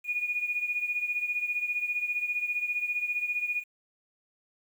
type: beating tone pair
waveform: sine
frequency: 2448 / 2463 Hz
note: D#7 / D#7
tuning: -29 / -18 cents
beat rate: 15 Hz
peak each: -29 / -34 dBFS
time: 0.04-3.64 s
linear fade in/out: 50 ms
effects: 9-bit